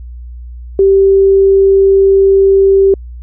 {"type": "tone", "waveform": "sine", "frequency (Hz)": 390, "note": "G4", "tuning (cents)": -9, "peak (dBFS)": -4, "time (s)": [0.79, 2.94], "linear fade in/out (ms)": 2, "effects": ["added 60 Hz sine -25 dBFS peak until 3.22 s"]}